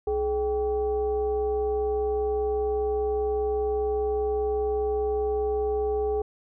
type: tone with frequency modulation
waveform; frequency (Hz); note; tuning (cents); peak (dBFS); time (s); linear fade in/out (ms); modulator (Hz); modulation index
sine; 422.5; G#4; +30; -23; 0.07-6.22; 5; 359; 0.62
effects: none

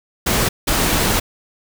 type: noise bursts at uneven times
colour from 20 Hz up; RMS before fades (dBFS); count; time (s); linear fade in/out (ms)
pink; -17; 2; 0.26-0.49 / 0.67-1.2; 10
effects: none

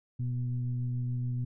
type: tone with frequency modulation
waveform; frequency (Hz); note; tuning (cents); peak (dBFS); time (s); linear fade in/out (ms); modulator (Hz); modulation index
sine; 123.47; B2; 0; -29; 0.19-1.45; 10; 120; 0.44
effects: none

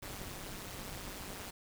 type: noise with amplitude modulation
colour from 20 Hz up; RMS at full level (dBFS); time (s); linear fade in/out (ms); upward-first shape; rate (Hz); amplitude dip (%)
pink; -41; 0.02-1.51; 10; sine; 195; 85
effects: none

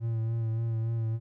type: tone with vibrato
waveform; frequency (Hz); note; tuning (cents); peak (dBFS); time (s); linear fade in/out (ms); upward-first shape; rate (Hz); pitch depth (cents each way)
triangle; 113.6; A#2; -44; -25; 0-1.2; 50; sine; 3.5; 28
effects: none

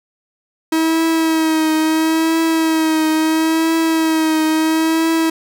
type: tone with vibrato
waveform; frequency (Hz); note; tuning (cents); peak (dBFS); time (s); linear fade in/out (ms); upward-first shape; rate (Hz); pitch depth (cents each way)
45% pulse; 320; D#4; +49; -13; 0.72-5.3; 5; triangle; 0.74; 36
effects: none

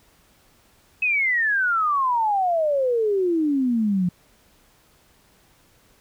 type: exponential sweep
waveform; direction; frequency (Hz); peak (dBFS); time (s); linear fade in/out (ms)
sine; down; 2584 to 173.1; -18; 1.02-4.09; 5
effects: pink hiss -58 dBFS RMS until 6 s

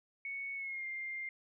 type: tone with pitch glide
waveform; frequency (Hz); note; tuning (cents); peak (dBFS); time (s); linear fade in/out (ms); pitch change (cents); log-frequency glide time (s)
sine; 2217 to 2107; C#7 to C7; 0 to +12; -38; 0.25-1.29; 2; -88; 0.55-0.86
effects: none

